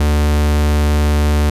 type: tone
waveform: 45% pulse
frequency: 74.2 Hz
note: D2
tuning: 18 cents sharp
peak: -11 dBFS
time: 0-1.5 s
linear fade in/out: 5 ms
effects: resampled to 32000 Hz